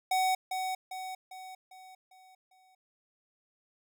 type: tone with echo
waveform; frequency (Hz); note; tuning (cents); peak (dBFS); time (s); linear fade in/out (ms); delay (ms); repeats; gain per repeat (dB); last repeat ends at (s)
square; 750; F#5; +23; -26; 0.11-0.35; 5; 400; 6; -6; 2.75
effects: none